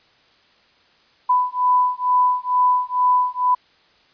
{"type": "beating tone pair", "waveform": "sine", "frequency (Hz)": [996, 998.2], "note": ["B5", "B5"], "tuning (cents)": [14, 18], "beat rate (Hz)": 2.2, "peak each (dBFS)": -18, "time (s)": [1.29, 3.55], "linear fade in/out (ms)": 10, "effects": ["white hiss -56 dBFS RMS until 4.13 s", "resampled to 11025 Hz"]}